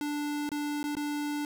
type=tone with dropouts; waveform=square; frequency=293.7 Hz; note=D4; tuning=in tune; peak=-31 dBFS; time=0.01-1.45 s; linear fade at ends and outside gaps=1 ms; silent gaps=0.491-0.517 / 0.83-0.84 / 0.952-0.968 s; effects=none